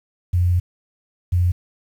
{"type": "tone pair in turn", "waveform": "sine", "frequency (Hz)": [88.7, 88.7], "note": ["F2", "F2"], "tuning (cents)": [27, 27], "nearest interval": "unison", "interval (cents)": 0, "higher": "neither", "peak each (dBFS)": -14, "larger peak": "neither", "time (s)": [[0.33, 0.6], [1.32, 1.52]], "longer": "first", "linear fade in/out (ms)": 10, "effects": ["8-bit"]}